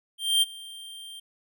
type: tone with ADSR envelope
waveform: square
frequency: 3169 Hz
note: G7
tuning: 18 cents sharp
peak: -18 dBFS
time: 0.18-1.2 s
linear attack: 240 ms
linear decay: 26 ms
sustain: -22 dB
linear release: 8 ms
effects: none